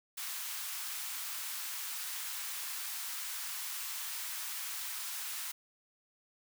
white high-pass noise, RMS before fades -40 dBFS, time 0.17-5.52 s, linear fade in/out 10 ms, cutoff 930 Hz, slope 24 dB/octave, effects none

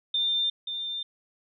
sine tone with echo, 3597 Hz, A7, 37 cents sharp, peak -23 dBFS, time 0.14-0.5 s, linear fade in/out 5 ms, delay 530 ms, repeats 1, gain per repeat -7 dB, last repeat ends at 1.03 s, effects none

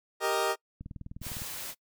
20% pulse chord, Eb major, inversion first, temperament equal, 392 / 466.2 / 622.3 Hz, G4 / Bb4 / Eb5, 0 / 0 / 0 cents, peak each -26 dBFS, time 0.2-0.56 s, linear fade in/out 50 ms
click train, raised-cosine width 5 ms, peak -29 dBFS, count 13, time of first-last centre 0.81-1.419 s, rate 19.7 Hz
white noise, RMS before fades -39 dBFS, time 1.21-1.75 s, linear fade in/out 50 ms
effects noise-tail reverb RT60 0.1 s tail -24 dB re dry

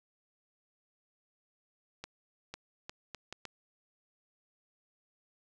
accelerating click train, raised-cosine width 0.2 ms, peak -24 dBFS, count 6, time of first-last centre 2.04-3.453 s, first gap 500 ms, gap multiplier 0.71, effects none

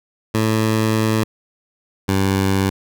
15% pulse tone pair in turn, 110 / 96.79 Hz, A2 / G2, 0 / -21 cents, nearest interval major second, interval 221 cents, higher first, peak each -9 dBFS, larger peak neither, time 0.34-1.24 / 2.08-2.7 s, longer first, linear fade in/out 10 ms, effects none

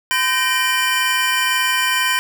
square tone cluster, 1019 / 1548 / 1858 / 2380 / 3035 Hz, C6 / G6 / A#6 / D7 / F#7, -46 / -22 / -6 / +22 / +43 cents, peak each -23 dBFS, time 0.11-2.19 s, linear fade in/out 0 ms, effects none

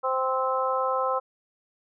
harmonic tone, 261 Hz, C4, 4 cents flat, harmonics 2 / 3 / 4 / 5, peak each -27 / -31 / -28 / -29 dBFS, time 0.03-1.2 s, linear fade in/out 20 ms, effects none

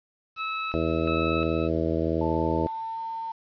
25% pulse tone with tremolo, 1300 Hz, E6, 24 cents flat, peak -24 dBFS, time 0.36-1.7 s, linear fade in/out 50 ms, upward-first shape square, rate 1.4 Hz, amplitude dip 60%
harmonic tone, 81.2 Hz, E2, 26 cents flat, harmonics 1 / 2 / 3 / 4 / 5 / 6 / 7 / 8, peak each -31 / -32 / -33 / -28 / -32 / -31 / -33 / -34 dBFS, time 0.74-2.67 s, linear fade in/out 0 ms
sine tone with pitch glide, 880 to 904.2 Hz, A5 to A5, 0 to +47 cents, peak -30 dBFS, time 2.21-3.32 s, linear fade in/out 5 ms, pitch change +47 cents, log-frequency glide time 2.37-3 s
effects resampled to 11025 Hz + 9-bit

